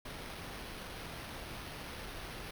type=noise with sample-and-hold; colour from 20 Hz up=pink; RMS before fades=-45 dBFS; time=0.05-2.51 s; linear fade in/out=5 ms; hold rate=7350 Hz; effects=none